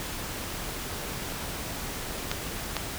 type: clicks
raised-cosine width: 0.2 ms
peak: -10 dBFS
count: 2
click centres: 2.315 / 2.767 s
effects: pink hiss -35 dBFS RMS until 2.98 s